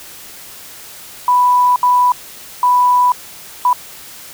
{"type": "tone bursts at uneven times", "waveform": "sine", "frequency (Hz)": 989, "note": "B5", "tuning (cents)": 2, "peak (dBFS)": -8, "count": 4, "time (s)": [[1.28, 1.76], [1.83, 2.12], [2.63, 3.12], [3.65, 3.73]], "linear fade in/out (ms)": 2, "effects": ["white hiss -35 dBFS RMS until 4.33 s"]}